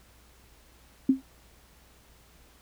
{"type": "tone with exponential decay", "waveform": "sine", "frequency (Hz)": 265.5, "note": "C4", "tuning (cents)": 25, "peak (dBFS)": -14, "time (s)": [1.09, 1.22], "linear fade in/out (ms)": 5, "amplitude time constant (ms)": 28, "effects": ["added 60 Hz sine -59 dBFS peak until 2.61 s", "pink hiss -59 dBFS RMS until 2.61 s"]}